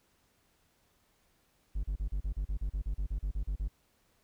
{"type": "tone bursts", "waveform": "triangle", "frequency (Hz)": 49, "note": "G1", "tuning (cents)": 0, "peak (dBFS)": -28, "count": 16, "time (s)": [1.75, 3.682], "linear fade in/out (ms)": 10, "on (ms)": 87, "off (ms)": 36, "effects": ["pink hiss -71 dBFS RMS until 4.23 s"]}